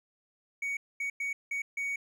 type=tone bursts at uneven times; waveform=triangle; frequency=2240 Hz; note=C#7; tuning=18 cents sharp; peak=-29 dBFS; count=5; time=0.62-0.77 / 1-1.1 / 1.2-1.33 / 1.51-1.62 / 1.77-1.96 s; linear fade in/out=5 ms; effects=none